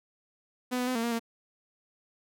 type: tone with pitch steps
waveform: sawtooth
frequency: 250.3 / 248.5 / 254.6 / 228.9 / 235.9 / 230.2 Hz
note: B3 / B3 / C4 / A#3 / A#3 / A#3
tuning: +23 / +11 / -47 / -31 / +21 / -22 cents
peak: -24 dBFS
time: 0.71-1.196 s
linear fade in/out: 20 ms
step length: 81 ms
effects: none